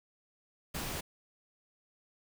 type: noise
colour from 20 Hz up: pink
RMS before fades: -38 dBFS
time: 0.74-1.01 s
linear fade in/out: 10 ms
effects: none